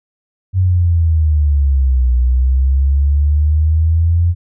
sine exponential two-way sweep, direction down then up, 94.6 to 61 to 87.3 Hz, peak -9 dBFS, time 0.53-4.35 s, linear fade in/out 50 ms, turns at 2.14 s, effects none

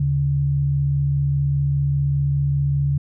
sine tone pair together, 75.8 / 140.8 Hz, D#2 / C#3, -45 / +27 cents, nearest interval major seventh, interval 1072 cents, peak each -26 / -17 dBFS, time 0-2.98 s, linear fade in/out 5 ms, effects none

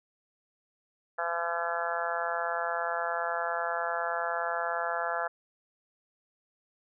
harmonic tone, 169.8 Hz, F3, 48 cents flat, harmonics 3 / 4 / 5 / 6 / 7 / 8 / 9 / 10, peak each -38 / -34 / -37 / -39 / -41 / -35 / -40 / -37 dBFS, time 1.18-5.28 s, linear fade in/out 10 ms, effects none

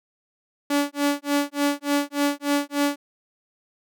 sawtooth tone with tremolo, 286.8 Hz, D4, 41 cents flat, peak -14 dBFS, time 0.7-2.96 s, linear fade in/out 5 ms, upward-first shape sine, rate 3.4 Hz, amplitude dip 100%, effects none

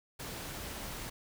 pink noise, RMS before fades -42 dBFS, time 0.19-1.1 s, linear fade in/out 10 ms, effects none

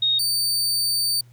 sine / sawtooth tone pair in turn, 3729 / 4590 Hz, A#7 / D8, 0 / -40 cents, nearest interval major third, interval 360 cents, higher second, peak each -17 dBFS, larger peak neither, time 0.02-0.19 / 0.19-1.21 s, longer second, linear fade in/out 5 ms, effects added 120 Hz sine -47 dBFS peak until 1.32 s + pink hiss -61 dBFS RMS until 1.32 s

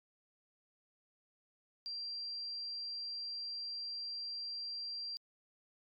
sine tone, 4730 Hz, D8, 12 cents sharp, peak -39 dBFS, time 1.86-5.17 s, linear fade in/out 0 ms, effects MP3 96 kbps

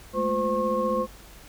sine tone cluster, 211.4 / 226.5 / 352.8 / 515 / 1084 Hz, G#3 / A#3 / F4 / C5 / C#6, +31 / -50 / +18 / -28 / -39 cents, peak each -30 / -34 / -34 / -25 / -28 dBFS, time 0.13-1.07 s, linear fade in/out 50 ms, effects added 50 Hz sine -49 dBFS peak until 1.48 s + pink hiss -49 dBFS RMS until 1.48 s

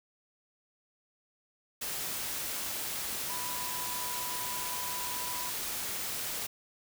sine tone in noise, 987.8 Hz, B5, in tune, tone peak -40 dBFS, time 3.29-5.5 s, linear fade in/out 10 ms, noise white, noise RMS -36 dBFS, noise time 1.81-6.47 s, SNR -7 dB, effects none

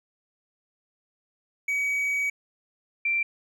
triangle / sine tone pair in turn, 2267 / 2354 Hz, C#7 / D7, +38 / +3 cents, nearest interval minor second, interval 65 cents, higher second, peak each -22 dBFS, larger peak neither, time 1.68-2.3 / 3.05-3.23 s, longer first, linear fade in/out 5 ms, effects none

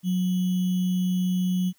sine tone with sample-and-hold, 182.6 Hz, F#3, 23 cents flat, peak -21 dBFS, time 0.03-1.73 s, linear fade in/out 50 ms, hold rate 3150 Hz, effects white hiss -64 dBFS RMS until 1.78 s

